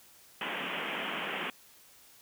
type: band-pass noise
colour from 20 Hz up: white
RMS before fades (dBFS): -36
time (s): 0.41-1.5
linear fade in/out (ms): 2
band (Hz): 160 to 3200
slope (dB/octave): 96
effects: white hiss -58 dBFS RMS until 2.21 s